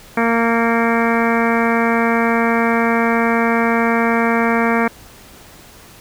harmonic tone with a mistuned harmonic, 230.7 Hz, A#3, 18 cents flat, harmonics 1 / 2 / 3 / 4 / 5 / 6 / 7 / 8 / 9 / 10, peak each -17 / -20 / -22 / -23 / -24 / -25 / -25 / -26 / -27 / -27 dBFS, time 0.17-4.88 s, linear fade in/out 5 ms, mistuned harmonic 9, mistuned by +49 cents, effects pink hiss -42 dBFS RMS until 6 s

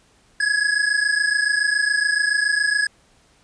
square tone pair together, 1663.9 / 1691 Hz, G#6 / G#6, +3 / +31 cents, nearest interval unison, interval 28 cents, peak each -21 dBFS, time 0.4-2.87 s, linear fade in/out 5 ms, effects pink hiss -57 dBFS RMS until 3.43 s + resampled to 22050 Hz

